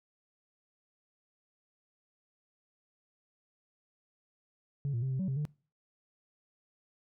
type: tone with pitch steps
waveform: sine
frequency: 140.5 / 117.1 / 132.4 / 131 / 189.1 / 133.8 / 148.8 Hz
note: C#3 / A#2 / C3 / C3 / F#3 / C3 / D3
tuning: +24 / +8 / +21 / +2 / +38 / +39 / +23 cents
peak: -28 dBFS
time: 4.85-5.452 s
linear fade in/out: 0 ms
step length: 86 ms
effects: noise-tail reverb RT60 0.4 s tail -25 dB re dry + tanh soft clip ceiling -28 dBFS